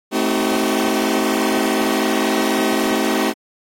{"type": "chord", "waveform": "sawtooth", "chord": "A diminished seventh", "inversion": "none", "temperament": "just", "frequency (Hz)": [220, 264, 316.8, 380.2], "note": ["A3", "C4", "Eb4", "Gb4"], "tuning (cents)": [0, 16, 31, 47], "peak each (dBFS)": -18, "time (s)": [0.11, 3.34], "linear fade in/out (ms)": 50, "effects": ["AAC 48 kbps"]}